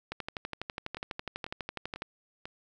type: two click trains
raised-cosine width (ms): 0.3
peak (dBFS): -19 / -24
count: 24 / 4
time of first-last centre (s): 0.12-2.021 / 0.97-2.455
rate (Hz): 12.1 / 2.02
effects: none

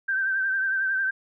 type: tone with vibrato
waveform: sine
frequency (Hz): 1560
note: G6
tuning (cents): -9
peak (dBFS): -22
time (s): 0.08-1.11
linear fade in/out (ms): 10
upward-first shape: triangle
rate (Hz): 11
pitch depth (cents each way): 50
effects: none

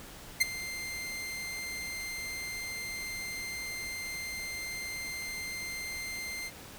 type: tone with ADSR envelope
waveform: sawtooth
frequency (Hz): 2093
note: C7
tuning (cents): 0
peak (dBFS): -16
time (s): 0.4-6.51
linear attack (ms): 16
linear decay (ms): 17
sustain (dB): -17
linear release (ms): 42
effects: pink hiss -48 dBFS RMS until 6.78 s

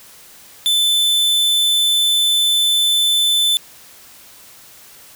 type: tone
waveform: 45% pulse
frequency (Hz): 3520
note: A7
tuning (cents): 0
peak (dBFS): -13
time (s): 0.66-3.57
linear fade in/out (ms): 0
effects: white hiss -43 dBFS RMS until 5.15 s

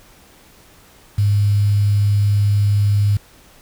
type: tone with quantisation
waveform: sine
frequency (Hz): 102.2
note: G#2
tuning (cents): -27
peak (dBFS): -12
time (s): 1.18-3.17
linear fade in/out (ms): 5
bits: 6
effects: pink hiss -48 dBFS RMS until 3.61 s

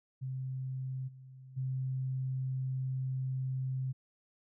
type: tone with level steps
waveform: sine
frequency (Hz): 130.81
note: C3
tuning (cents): 0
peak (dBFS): -35 / -49 / -32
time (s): 0.21-3.93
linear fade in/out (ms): 20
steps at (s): 1.07 / 1.56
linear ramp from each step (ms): 20
effects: none

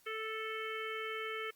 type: harmonic tone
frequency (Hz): 440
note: A4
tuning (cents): 0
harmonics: 1 / 3 / 4 / 5 / 6 / 7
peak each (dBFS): -42 / -43 / -47 / -43 / -52 / -48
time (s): 0.06-1.51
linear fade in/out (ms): 10
effects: white hiss -67 dBFS RMS until 1.55 s + Opus 48 kbps

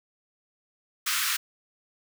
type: high-pass noise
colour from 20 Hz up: pink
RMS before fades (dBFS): -27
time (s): 1.06-1.37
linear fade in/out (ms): 10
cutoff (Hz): 1200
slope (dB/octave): 48
effects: none

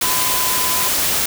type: tone in noise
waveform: sine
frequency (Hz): 1012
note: B5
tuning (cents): +42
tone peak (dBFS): -24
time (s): 0.03-0.88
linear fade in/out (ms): 5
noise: white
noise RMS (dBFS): -18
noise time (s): 0.01-1.26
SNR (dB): -9
effects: none

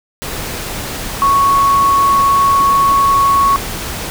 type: tone in noise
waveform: sine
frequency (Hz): 1108.7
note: C#6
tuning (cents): 0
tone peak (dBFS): -8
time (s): 1.22-3.56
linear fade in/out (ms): 0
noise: pink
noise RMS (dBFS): -23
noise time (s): 0.22-4.1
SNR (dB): +12
effects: none

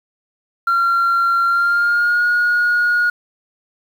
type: tone with pitch glide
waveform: sine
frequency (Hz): 1375 to 1441.7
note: F6 to F#6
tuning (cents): -27 to -45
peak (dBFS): -11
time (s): 0.67-3.1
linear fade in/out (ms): 5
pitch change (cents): +82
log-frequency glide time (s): 1.45-2.25
effects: tanh soft clip ceiling -10 dBFS + 7-bit

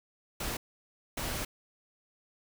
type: noise bursts at uneven times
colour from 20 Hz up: pink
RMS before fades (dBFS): -35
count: 2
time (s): 0.4-0.57 / 1.17-1.45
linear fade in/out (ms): 5
effects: none

